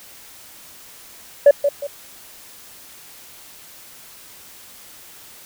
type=tone with echo; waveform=sine; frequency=571 Hz; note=D5; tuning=49 cents flat; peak=-3 dBFS; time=1.46-1.51 s; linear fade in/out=5 ms; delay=180 ms; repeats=2; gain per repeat=-10 dB; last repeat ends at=1.87 s; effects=tanh soft clip ceiling -3 dBFS + white hiss -43 dBFS RMS until 5.45 s